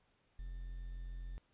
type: tone with quantisation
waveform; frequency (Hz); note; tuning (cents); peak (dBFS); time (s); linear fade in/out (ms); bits
triangle; 43.65; F1; 0; -40; 0.39-1.38; 0; 11
effects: pink hiss -75 dBFS RMS until 1.53 s + resampled to 8000 Hz